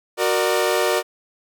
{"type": "chord", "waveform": "sawtooth", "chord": "Gb augmented", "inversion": "none", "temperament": "equal with one note detuned", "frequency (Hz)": [370, 466.2, 597.3], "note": ["Gb4", "Bb4", "D5"], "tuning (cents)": [0, 0, 29], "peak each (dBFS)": -18, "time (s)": [0.17, 1.03], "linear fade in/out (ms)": 50, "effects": []}